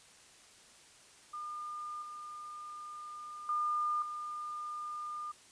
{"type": "tone with level steps", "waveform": "sine", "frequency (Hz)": 1208, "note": "D6", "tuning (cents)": 48, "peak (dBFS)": [-39, -43, -30, -38], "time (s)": [1.33, 5.32], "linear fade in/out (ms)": 10, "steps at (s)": [2.02, 3.49, 4.02], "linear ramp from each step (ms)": 2, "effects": ["white hiss -59 dBFS RMS until 5.51 s", "resampled to 22050 Hz"]}